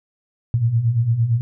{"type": "beating tone pair", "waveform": "sine", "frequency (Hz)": [110.2, 119], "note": ["A2", "A#2"], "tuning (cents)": [3, 36], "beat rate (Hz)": 8.8, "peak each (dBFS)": [-22, -16], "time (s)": [0.54, 1.41], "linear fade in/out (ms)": 0, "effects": []}